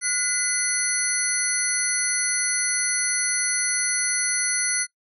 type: tone cluster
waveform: sine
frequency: 1447 / 2024 / 4321 / 6010 / 9770 Hz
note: F#6 / B6 / C#8 / F#8 / D#9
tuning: -39 / +42 / -45 / +26 / -33 cents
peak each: -31 / -29 / -32 / -25 / -24 dBFS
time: 0.01-4.87 s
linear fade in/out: 50 ms
effects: noise-tail reverb RT60 0.1 s tail -20 dB re dry